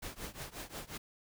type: noise with tremolo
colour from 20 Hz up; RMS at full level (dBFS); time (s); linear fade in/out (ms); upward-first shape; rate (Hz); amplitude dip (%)
pink; -41; 0.02-0.98; 10; triangle; 5.6; 95
effects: none